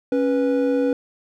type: tone pair together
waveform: triangle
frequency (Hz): 275.6 / 491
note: C#4 / B4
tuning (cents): -10 / -10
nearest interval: minor seventh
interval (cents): 1000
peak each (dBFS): -18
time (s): 0.12-0.93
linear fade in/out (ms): 2
effects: none